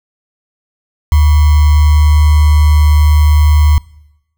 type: tone with sample-and-hold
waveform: sine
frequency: 75.2 Hz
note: D2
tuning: 42 cents sharp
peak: -4 dBFS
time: 1.12-3.78 s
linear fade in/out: 0 ms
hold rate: 1050 Hz
effects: noise-tail reverb RT60 0.9 s tail -23 dB re dry